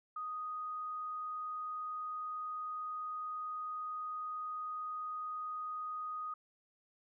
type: tone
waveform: sine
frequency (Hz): 1244.5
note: D#6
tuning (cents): 0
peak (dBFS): -38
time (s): 0.16-6.34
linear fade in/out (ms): 5
effects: none